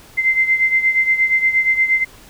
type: beating tone pair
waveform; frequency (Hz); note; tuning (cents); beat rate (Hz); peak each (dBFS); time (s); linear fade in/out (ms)
sine; 2076 / 2084.5; C7 / C7; -14 / -7; 8.5; -14 / -19; 0.17-2.05; 20
effects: pink hiss -44 dBFS RMS until 2.29 s